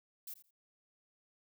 violet noise with echo, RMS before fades -45 dBFS, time 0.27-0.34 s, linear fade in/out 5 ms, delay 84 ms, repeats 2, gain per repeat -15 dB, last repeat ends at 0.508 s, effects none

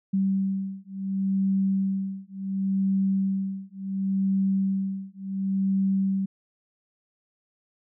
sine beating tone pair, 193.1 / 193.8 Hz, G3 / G3, -26 / -20 cents, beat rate 0.7 Hz, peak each -26 dBFS, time 0.13-6.26 s, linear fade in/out 10 ms, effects none

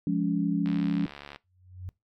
sine chord, Db major, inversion first, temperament equal with one note detuned, 174.61 / 207.7 / 282.5 Hz, F3 / Ab3 / Db4, 0 / 0 / +33 cents, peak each -27 / -29 / -27 dBFS, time 0.07-1.06 s, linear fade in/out 2 ms
click train, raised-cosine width 0.3 ms, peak -25 dBFS, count 51, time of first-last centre 0.66-1.36 s, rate 71.4 Hz
sine tone with exponential growth, 91.3 Hz, F#2, 23 cents flat, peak -32 dBFS, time 1.44-1.89 s, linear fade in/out 0 ms, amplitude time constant 96 ms
effects noise-tail reverb RT60 0.2 s tail -21 dB re dry + MP3 96 kbps

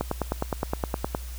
click train, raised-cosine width 1 ms, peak -11 dBFS, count 12, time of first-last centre 0.01-1.149 s, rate 9.66 Hz, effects added 60 Hz sine -34 dBFS peak until 1.38 s + white hiss -46 dBFS RMS until 1.38 s

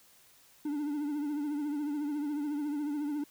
triangle tone with vibrato, 293.7 Hz, D4, in tune, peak -29 dBFS, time 0.65-3.24 s, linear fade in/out 5 ms, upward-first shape triangle, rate 14 Hz, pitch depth 75 cents each way, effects white hiss -61 dBFS RMS until 3.3 s

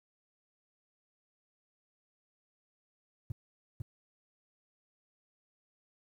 triangle tone with echo, 111.2 Hz, A2, 19 cents sharp, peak -29 dBFS, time 3.3-3.32 s, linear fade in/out 5 ms, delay 500 ms, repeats 1, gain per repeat -2 dB, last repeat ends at 3.82 s, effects tanh soft clip ceiling -28 dBFS + 11-bit

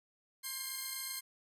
5% pulse tone cluster, 1050 / 1606 / 2122 / 4216 Hz, C6 / G6 / C7 / C8, +6 / +41 / +24 / +12 cents, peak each -35 / -36 / -33 / -35 dBFS, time 0.43-1.21 s, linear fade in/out 20 ms, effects resampled to 32000 Hz

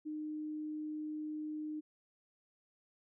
sine tone, 305.7 Hz, D#4, 30 cents flat, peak -38 dBFS, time 0.05-1.81 s, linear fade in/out 20 ms, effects none

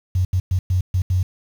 sine tone bursts at uneven times, 91.7 Hz, F#2, 15 cents flat, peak -15 dBFS, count 6, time 0.15-0.25 / 0.33-0.4 / 0.51-0.59 / 0.7-0.81 / 0.94-1.02 / 1.1-1.23 s, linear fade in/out 5 ms, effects 7-bit

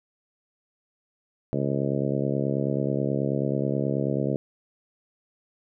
harmonic tone, 69.3 Hz, C#2, in tune, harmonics 2 / 3 / 4 / 5 / 6 / 7 / 8 / 9, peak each -28 / -30 / -31 / -32 / -33 / -33 / -34 / -35 dBFS, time 1.53-4.36 s, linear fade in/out 0 ms, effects none

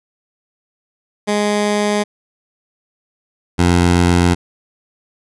15% pulse tone pair in turn, 207.7 / 87.71 Hz, G#3 / F2, 0 / +8 cents, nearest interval octave + minor third, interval 1492 cents, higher first, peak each -8 / -4 dBFS, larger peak second, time 1.27-2.04 / 3.58-4.35 s, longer neither, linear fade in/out 20 ms, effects resampled to 24000 Hz

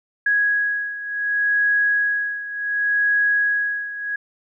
sine beating tone pair, 1661.2 / 1661.88 Hz, G#6 / G#6, 0 / +1 cents, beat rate 0.68 Hz, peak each -19 / -23 dBFS, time 0.26-4.16 s, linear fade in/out 5 ms, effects none

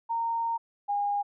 sine tone pair in turn, 922 / 814.2 Hz, A#5 / G#5, -19 / -35 cents, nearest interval major second, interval 216 cents, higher first, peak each -26 / -25 dBFS, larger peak second, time 0.09-0.58 / 0.88-1.23 s, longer first, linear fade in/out 20 ms, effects none

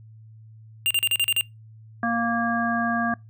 square tone bursts, 2794 Hz, F7, in tune, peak -19 dBFS, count 7, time 0.86-1.41 s, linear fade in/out 0 ms, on 46 ms, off 38 ms
harmonic tone, 233.1 Hz, A#3, in tune, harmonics 1 / 3 / 5 / 7, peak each -25 / -27 / -29 / -27 dBFS, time 2.03-3.14 s, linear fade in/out 2 ms
effects noise-tail reverb RT60 0.2 s tail -24 dB re dry + added 110 Hz sine -44 dBFS peak until 3.29 s

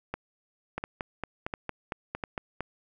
two click trains, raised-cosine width 0.5 ms, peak -17 / -17 dBFS, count 4 / 9, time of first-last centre 0.14-2.238 / 0.78-2.606 s, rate 1.43 / 4.38 Hz, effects none

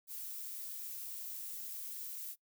violet noise with amplitude modulation, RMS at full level -43 dBFS, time 0.07-2.36 s, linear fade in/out 50 ms, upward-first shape sine, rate 214 Hz, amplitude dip 25%, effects noise-tail reverb RT60 0.1 s tail -21 dB re dry

